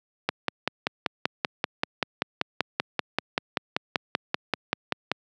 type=click train; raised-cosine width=0.3 ms; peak=-6 dBFS; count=26; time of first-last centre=0.29-5.116 s; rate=5.18 Hz; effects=high-pass 150 Hz 12 dB/octave